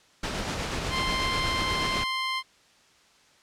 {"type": "noise with tremolo", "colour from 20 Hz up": "pink", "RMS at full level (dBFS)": -29, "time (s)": [0.23, 2.04], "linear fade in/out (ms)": 5, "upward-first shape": "sine", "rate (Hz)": 8.2, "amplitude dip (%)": 30}
{"type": "tone", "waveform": "15% pulse", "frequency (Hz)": 1046.5, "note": "C6", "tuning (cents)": 0, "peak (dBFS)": -20, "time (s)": [0.89, 2.43], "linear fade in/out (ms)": 50}
{"effects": ["white hiss -59 dBFS RMS until 3.42 s", "low-pass 6000 Hz 12 dB/octave"]}